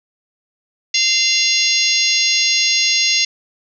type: harmonic tone with a mistuned harmonic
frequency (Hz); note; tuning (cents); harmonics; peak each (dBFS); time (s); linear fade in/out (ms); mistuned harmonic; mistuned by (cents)
692; F5; -16; 3 / 4 / 5 / 6 / 7 / 8 / 9; -22 / -20 / -22 / -21 / -19 / -21 / -21; 0.94-3.25; 5; 9; +63
effects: none